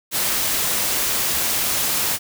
white noise, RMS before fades -21 dBFS, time 0.11-2.19 s, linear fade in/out 50 ms, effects none

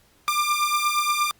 sawtooth beating tone pair, 1188 / 1196.5 Hz, D6 / D6, +20 / +32 cents, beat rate 8.5 Hz, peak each -21 / -19 dBFS, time 0.28-1.31 s, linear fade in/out 0 ms, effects pink hiss -59 dBFS RMS until 1.39 s + Opus 48 kbps

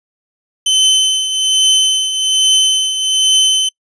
sawtooth tone with tremolo, 3058 Hz, G7, 44 cents flat, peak -4 dBFS, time 0.66-3.69 s, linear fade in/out 5 ms, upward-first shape triangle, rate 1.2 Hz, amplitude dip 65%, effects noise-tail reverb RT60 0.1 s tail -26 dB re dry + resampled to 22050 Hz

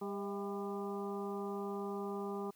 harmonic tone with a mistuned harmonic, 200 Hz, G3, 35 cents sharp, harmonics 1 / 2 / 3 / 4 / 5 / 6, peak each -42 / -40 / -53 / -47 / -50 / -49 dBFS, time 0.01-2.51 s, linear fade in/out 10 ms, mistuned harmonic 3, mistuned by +95 cents, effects white hiss -68 dBFS RMS until 2.55 s

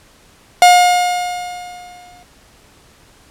45% pulse tone with exponential decay, 715 Hz, F5, 41 cents sharp, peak -3 dBFS, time 0.62-2.23 s, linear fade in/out 1 ms, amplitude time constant 350 ms, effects pink hiss -48 dBFS RMS until 3.3 s + low-pass 11000 Hz 12 dB/octave

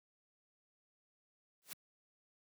white noise with exponential growth, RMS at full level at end -42 dBFS, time 1.62-1.73 s, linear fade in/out 0 ms, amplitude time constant 23 ms, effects high-pass 150 Hz 12 dB/octave

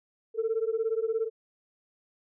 sine beating tone pair, 440 / 457 Hz, A4 / A#4, 0 / -34 cents, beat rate 17 Hz, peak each -28 dBFS, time 0.34-1.3 s, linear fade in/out 50 ms, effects tanh soft clip ceiling -20 dBFS

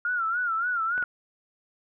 sine tone with vibrato, 1396.9 Hz, F6, in tune, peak -24 dBFS, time 0.05-1.04 s, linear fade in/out 2 ms, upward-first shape sine, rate 3.5 Hz, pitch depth 110 cents each way
clicks, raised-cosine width 0.5 ms, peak -24 dBFS, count 2, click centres 0.979 / 1.026 s
effects none

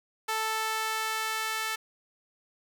sawtooth tone with high-pass filter sweep, 440 Hz, A4, in tune, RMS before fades -31 dBFS, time 0.28-1.76 s, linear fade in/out 10 ms, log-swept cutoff 950 to 1500 Hz, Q 1.2, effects none

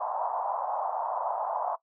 white band-pass noise, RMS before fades -31 dBFS, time 0-1.76 s, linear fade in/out 10 ms, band 650 to 1000 Hz, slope 48 dB/octave, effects noise-tail reverb RT60 0.1 s tail -18 dB re dry

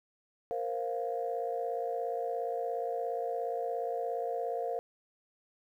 sine chord, Bb suspended second, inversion none, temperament equal, 466.2 / 523.3 / 698.5 Hz, Bb4 / C5 / F5, 0 / 0 / 0 cents, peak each -35 / -37 / -35 dBFS, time 0.51-4.79 s, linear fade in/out 0 ms, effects tanh soft clip ceiling -22 dBFS + 11-bit

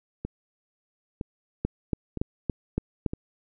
two click trains, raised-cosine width 3 ms, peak -12 / -18 dBFS, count 6 / 4, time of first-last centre 1.65-3.062 / 0.25-3.135 s, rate 3.54 / 1.04 Hz, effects none

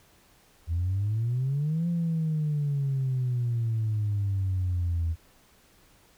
sine exponential two-way sweep, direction up then down, 80.9 to 173.1 to 80.9 Hz, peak -23 dBFS, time 0.67-5.16 s, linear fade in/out 50 ms, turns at 1.88 s, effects tanh soft clip ceiling -21 dBFS + pink hiss -60 dBFS RMS until 6.17 s

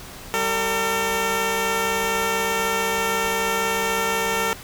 10% pulse tone pair together, 194.16 / 452.3 Hz, G3 / A4, -16 / +48 cents, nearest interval octave + minor third, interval 1464 cents, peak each -20 / -13 dBFS, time 0.34-4.53 s, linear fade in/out 0 ms, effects pink hiss -39 dBFS RMS until 4.63 s

